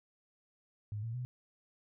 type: tone with pitch steps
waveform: sine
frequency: 104.9 / 114.39 / 124.75 Hz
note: G#2 / A#2 / B2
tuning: +18 / -32 / +18 cents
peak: -36 dBFS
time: 0.92-1.25 s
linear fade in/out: 0 ms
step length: 110 ms
effects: none

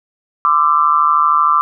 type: tone with amplitude modulation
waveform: sine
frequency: 1180 Hz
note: D6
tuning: 8 cents sharp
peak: -5 dBFS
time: 0.45-1.61 s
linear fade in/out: 0 ms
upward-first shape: sine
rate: 153 Hz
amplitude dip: 95%
effects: none

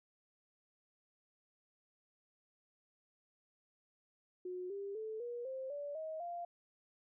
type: tone with pitch steps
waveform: sine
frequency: 363.5 / 398.7 / 437.3 / 479.6 / 526.1 / 577 / 632.9 / 694.2 Hz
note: F#4 / G4 / A4 / A#4 / C5 / D5 / D#5 / F5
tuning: -31 / +29 / -11 / +49 / +9 / -31 / +29 / -11 cents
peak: -40 dBFS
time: 4.45-6.45 s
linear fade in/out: 5 ms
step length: 250 ms
effects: none

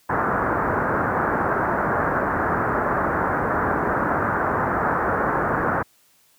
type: low-pass noise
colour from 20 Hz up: white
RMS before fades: -22 dBFS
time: 0.09-5.83 s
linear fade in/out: 10 ms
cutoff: 1600 Hz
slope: 48 dB/octave
effects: white hiss -59 dBFS RMS until 6.38 s + high-pass 60 Hz 12 dB/octave

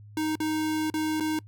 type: tone with dropouts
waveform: square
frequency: 311.1 Hz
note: D#4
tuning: in tune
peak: -26 dBFS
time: 0.17-1.39 s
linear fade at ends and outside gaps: 2 ms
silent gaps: 0.355-0.402 / 0.901-0.94 / 1.2-1.206 s
effects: noise-tail reverb RT60 0.1 s tail -25 dB re dry + added 104 Hz sine -45 dBFS peak until 1.47 s

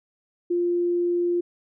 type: tone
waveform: sine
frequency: 349.2 Hz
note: F4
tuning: in tune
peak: -20 dBFS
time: 0.5-1.41 s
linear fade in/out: 10 ms
effects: none

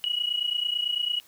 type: tone pair together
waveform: sine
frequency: 2900 / 2929 Hz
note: F#7 / F#7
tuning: -35 / -18 cents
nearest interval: unison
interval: 17 cents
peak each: -27 dBFS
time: 0.04-1.2 s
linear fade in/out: 0 ms
effects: tanh soft clip ceiling -17 dBFS + white hiss -56 dBFS RMS until 1.27 s

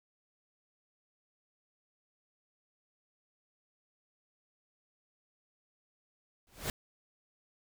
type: noise with exponential growth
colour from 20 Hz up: pink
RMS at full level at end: -31 dBFS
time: 6.47-6.7 s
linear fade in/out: 1 ms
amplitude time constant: 48 ms
effects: none

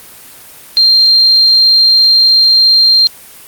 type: tone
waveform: sine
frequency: 4181 Hz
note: C8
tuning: 2 cents flat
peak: -4 dBFS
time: 0.77-3.07 s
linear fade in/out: 0 ms
effects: white hiss -35 dBFS RMS until 3.47 s + Opus 32 kbps

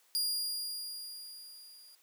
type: tone with level ramp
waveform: sawtooth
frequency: 4831 Hz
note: D8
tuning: 48 cents sharp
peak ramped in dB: -26 to -52 dBFS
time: 0.15-1.95 s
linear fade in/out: 0 ms
effects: white hiss -67 dBFS RMS until 2.02 s + high-pass 400 Hz 12 dB/octave

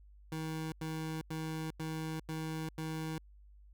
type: tone bursts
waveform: 25% pulse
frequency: 158.6 Hz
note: D#3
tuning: 33 cents sharp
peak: -33 dBFS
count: 6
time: 0.32-3.18 s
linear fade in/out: 2 ms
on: 400 ms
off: 92 ms
effects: added 50 Hz sine -55 dBFS peak until 3.73 s

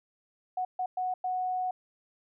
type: tone bursts at uneven times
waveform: sine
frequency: 737 Hz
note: F#5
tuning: 7 cents flat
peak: -28 dBFS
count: 4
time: 0.57-0.65 / 0.79-0.86 / 0.97-1.14 / 1.24-1.71 s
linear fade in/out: 5 ms
effects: none

